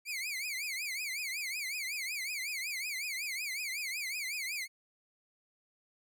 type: tone with vibrato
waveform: sawtooth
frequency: 2259 Hz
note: C#7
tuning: 32 cents sharp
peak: -32 dBFS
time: 0.05-4.68 s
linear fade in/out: 50 ms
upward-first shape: triangle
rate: 5.4 Hz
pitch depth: 220 cents each way
effects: none